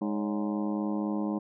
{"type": "harmonic tone with a mistuned harmonic", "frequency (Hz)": 103.83, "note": "G#2", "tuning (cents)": 0, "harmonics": [2, 3, 4, 5, 6, 7, 8, 9, 10], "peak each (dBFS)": [-30, -32, -42, -40, -48, -45, -45, -45, -46], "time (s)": [0.01, 1.39], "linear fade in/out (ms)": 10, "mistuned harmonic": 5, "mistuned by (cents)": 110, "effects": []}